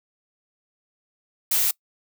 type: noise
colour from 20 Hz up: blue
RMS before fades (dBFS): -21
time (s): 1.51-1.71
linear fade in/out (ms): 5
effects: noise-tail reverb RT60 0.1 s tail -23 dB re dry